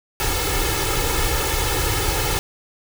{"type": "noise with comb filter", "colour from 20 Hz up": "pink", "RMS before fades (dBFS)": -21, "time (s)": [0.2, 2.39], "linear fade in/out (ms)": 0, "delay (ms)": 2.3, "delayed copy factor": 0.95, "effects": []}